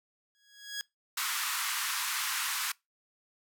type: tone with exponential growth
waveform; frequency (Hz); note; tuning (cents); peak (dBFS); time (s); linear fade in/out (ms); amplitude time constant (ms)
15% pulse; 1661.2; G#6; 0; -25; 0.35-0.81; 0; 99
type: band-pass noise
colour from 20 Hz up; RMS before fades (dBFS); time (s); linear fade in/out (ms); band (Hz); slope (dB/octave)
pink; -33; 1.17-2.72; 5; 1000 to 16000; 48
effects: noise-tail reverb RT60 0.2 s tail -24 dB re dry